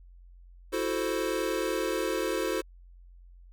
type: chord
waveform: square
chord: F# half-diminished seventh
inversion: third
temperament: equal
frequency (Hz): 329.6 / 370 / 440 / 523.3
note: E4 / F#4 / A4 / C5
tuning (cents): 0 / 0 / 0 / 0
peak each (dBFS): -34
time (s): 0.72-2.62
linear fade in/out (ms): 20
effects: added 44 Hz sine -49 dBFS peak until 3.52 s